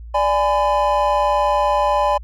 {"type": "chord", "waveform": "triangle", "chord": "G# diminished", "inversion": "second", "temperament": "equal with one note detuned", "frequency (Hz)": [587.3, 830.6, 1009.7], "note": ["D5", "G#5", "B5"], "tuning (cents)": [0, 0, 38], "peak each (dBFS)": -17, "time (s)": [0.14, 2.18], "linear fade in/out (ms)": 10, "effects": ["added 57 Hz sine -32 dBFS peak until 2.23 s"]}